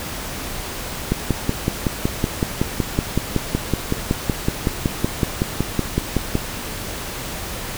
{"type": "click train", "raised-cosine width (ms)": 3, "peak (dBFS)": -4, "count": 29, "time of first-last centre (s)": [1.12, 6.354], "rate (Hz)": 5.35, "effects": ["pink hiss -29 dBFS RMS until 7.77 s"]}